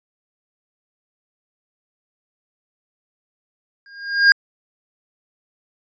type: tone with exponential growth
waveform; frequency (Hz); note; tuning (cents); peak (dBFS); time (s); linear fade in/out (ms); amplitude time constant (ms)
square; 1617; G#6; -47; -6; 3.86-4.32; 1; 100
effects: resampled to 16000 Hz